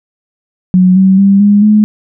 sine tone with pitch steps, 183.7 / 190.4 / 197.34 / 204.5 / 212 Hz, F#3 / F#3 / G3 / G#3 / G#3, -12 / +50 / +12 / -26 / +36 cents, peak -3 dBFS, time 0.74-1.84 s, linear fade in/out 0 ms, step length 220 ms, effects none

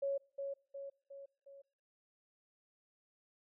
sine tone with echo, 554.4 Hz, C#5, in tune, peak -33 dBFS, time 0.02-0.18 s, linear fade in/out 10 ms, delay 360 ms, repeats 4, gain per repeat -5 dB, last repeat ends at 1.62 s, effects noise-tail reverb RT60 0.7 s tail -26 dB re dry

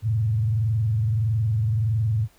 sine tone with frequency modulation, 110 Hz, A2, in tune, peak -19 dBFS, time 0.02-2.28 s, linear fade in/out 50 ms, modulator 21.6 Hz, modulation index 0.52, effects pink hiss -58 dBFS RMS until 2.38 s

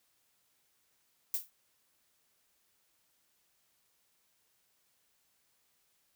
violet noise with exponential decay, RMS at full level -29 dBFS, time 1.34-1.5 s, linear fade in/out 2 ms, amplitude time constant 33 ms, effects white hiss -74 dBFS RMS until 6.15 s

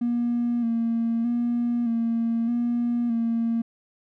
triangle tone with vibrato, 234.4 Hz, A#3, 10 cents sharp, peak -18 dBFS, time 0.01-3.62 s, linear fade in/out 10 ms, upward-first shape square, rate 0.81 Hz, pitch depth 31 cents each way, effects tanh soft clip ceiling -18 dBFS

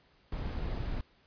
brown noise, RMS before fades -35 dBFS, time 0.32-1.01 s, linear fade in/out 2 ms, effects pink hiss -66 dBFS RMS until 1.26 s + resampled to 11025 Hz

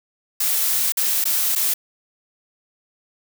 blue noise with dropouts, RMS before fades -20 dBFS, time 0.4-1.74 s, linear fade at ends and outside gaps 5 ms, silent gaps 0.922-0.97 / 1.242-1.253 / 1.553-1.559 s, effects none

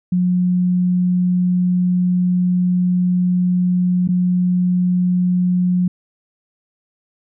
sine tone with dropouts, 180 Hz, F#3, 47 cents flat, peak -13 dBFS, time 0.12-5.88 s, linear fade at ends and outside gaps 5 ms, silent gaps 4.076-4.087 s, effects none

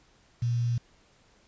sine tone with quantisation, 119.1 Hz, A#2, 38 cents sharp, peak -24 dBFS, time 0.42-0.78 s, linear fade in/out 5 ms, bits 8, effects pink hiss -62 dBFS RMS until 1.47 s + resampled to 16000 Hz

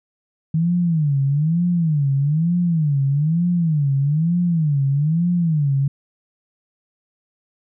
sine tone with vibrato, 155.56 Hz, D#3, in tune, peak -15 dBFS, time 0.54-5.88 s, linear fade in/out 5 ms, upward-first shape sine, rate 1.1 Hz, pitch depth 220 cents each way, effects none

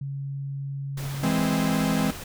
sine tone, 138.59 Hz, C#3, in tune, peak -29 dBFS, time 0.01-1.28 s, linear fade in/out 5 ms
pink noise, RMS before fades -38 dBFS, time 0.97-2.24 s, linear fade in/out 5 ms
45% pulse chord, E augmented, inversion none, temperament equal, 164.81 / 207.7 / 261.6 Hz, E3 / G#3 / B#3, 0 / 0 / 0 cents, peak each -26 dBFS, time 1.23-2.11 s, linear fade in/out 5 ms
effects none

